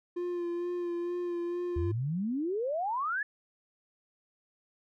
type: tone with vibrato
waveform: triangle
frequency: 349.2 Hz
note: F4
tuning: in tune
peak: -29 dBFS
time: 0.16-1.92 s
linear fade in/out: 10 ms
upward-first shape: sine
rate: 2.2 Hz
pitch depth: 24 cents each way
type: exponential sweep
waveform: sine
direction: up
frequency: 74.5 to 1760 Hz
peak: -29 dBFS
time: 1.76-3.23 s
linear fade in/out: 5 ms
effects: none